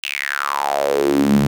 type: tone with high-pass filter sweep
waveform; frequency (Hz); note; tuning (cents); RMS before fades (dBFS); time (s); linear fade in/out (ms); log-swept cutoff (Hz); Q
sawtooth; 70.8; C#2; +37; -18; 0.03-1.47; 5; 2900 to 160; 6.5
effects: none